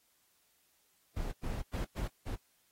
brown noise bursts at uneven times, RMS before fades -36 dBFS, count 5, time 1.16-1.32 / 1.43-1.62 / 1.73-1.85 / 1.96-2.08 / 2.26-2.36 s, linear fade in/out 10 ms, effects white hiss -72 dBFS RMS until 2.71 s + AAC 48 kbps

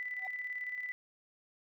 sine tone with tremolo, 1991 Hz, B6, 14 cents sharp, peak -35 dBFS, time 0-0.92 s, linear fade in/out 0 ms, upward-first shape square, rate 18 Hz, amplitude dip 45%
triangle tone with exponential growth, 758 Hz, F#5, 42 cents sharp, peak -36 dBFS, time 0.15-0.27 s, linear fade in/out 2 ms, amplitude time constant 24 ms
effects none

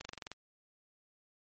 slowing click train, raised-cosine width 0.2 ms, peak -25 dBFS, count 8, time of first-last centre 0.01-0.316 s, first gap 40 ms, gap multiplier 1.03, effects MP3 32 kbps

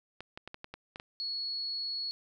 clicks, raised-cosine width 0.3 ms, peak -26 dBFS, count 8, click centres 0.206 / 0.375 / 0.476 / 0.544 / 0.644 / 0.74 / 0.959 / 0.999 s
sine tone, 4362 Hz, C#8, 29 cents flat, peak -33 dBFS, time 1.2-2.11 s, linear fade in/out 0 ms
effects none

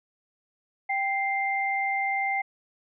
sine tone pair together, 784.6 / 2093 Hz, G5 / C7, +1 / 0 cents, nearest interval octave + perfect fourth, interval 1699 cents, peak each -27 dBFS, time 0.89-2.42 s, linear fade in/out 10 ms, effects none

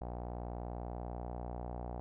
sawtooth tone with low-pass filter, 60.2 Hz, B1, 44 cents flat, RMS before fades -42 dBFS, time 0.01-2 s, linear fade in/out 0 ms, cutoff 760 Hz, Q 4, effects none

